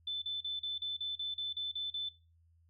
sine tone bursts, 3520 Hz, A7, in tune, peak -34 dBFS, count 11, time 0.07-2.09 s, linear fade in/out 5 ms, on 150 ms, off 37 ms, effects noise-tail reverb RT60 0.3 s tail -19 dB re dry + added 83 Hz sine -64 dBFS peak until 2.69 s

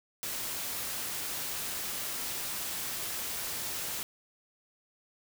white noise, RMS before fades -36 dBFS, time 0.23-4.03 s, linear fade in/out 0 ms, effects none

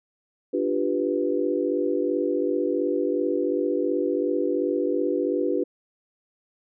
sine chord, G dominant seventh, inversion second, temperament equal, 293.7 / 349.2 / 392 / 493.9 Hz, D4 / F4 / G4 / B4, 0 / 0 / 0 / 0 cents, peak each -27 dBFS, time 0.53-5.64 s, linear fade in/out 10 ms, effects none

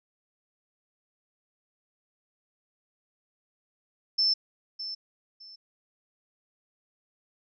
sine tone with echo, 5300 Hz, E8, 9 cents sharp, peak -21 dBFS, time 4.18-4.34 s, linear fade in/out 10 ms, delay 610 ms, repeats 2, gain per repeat -12 dB, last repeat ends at 5.56 s, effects none

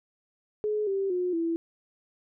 sine tone with pitch steps, 423.5 / 390.6 / 360.3 / 332.3 Hz, G#4 / G4 / F#4 / E4, +34 / -6 / -46 / +14 cents, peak -25 dBFS, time 0.64-1.56 s, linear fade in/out 0 ms, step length 230 ms, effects none

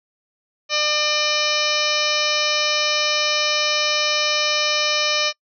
harmonic tone with a mistuned harmonic, 600 Hz, D5, 37 cents sharp, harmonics 1 / 2 / 3 / 4 / 5 / 6 / 7 / 8 / 9 / 10, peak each -26 / -27 / -30 / -24 / -25 / -28 / -27 / -30 / -26 / -29 dBFS, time 0.69-5.33 s, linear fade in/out 50 ms, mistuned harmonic 6, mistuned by +82 cents, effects noise-tail reverb RT60 0.1 s tail -25 dB re dry

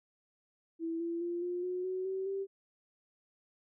sine tone with pitch steps, 329.6 / 337.7 / 346 / 354.5 / 363.2 / 372.1 / 381.2 / 390.6 Hz, E4 / E4 / F4 / F4 / F#4 / F#4 / G4 / G4, 0 / +42 / -16 / +26 / -32 / +10 / -48 / -6 cents, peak -33 dBFS, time 0.79-2.47 s, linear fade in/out 50 ms, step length 210 ms, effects none

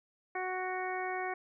harmonic tone, 370 Hz, F#4, in tune, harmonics 1 / 2 / 3 / 4 / 5 / 6, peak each -39 / -37 / -43 / -44 / -42 / -43 dBFS, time 0.35-1.34 s, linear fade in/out 5 ms, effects none

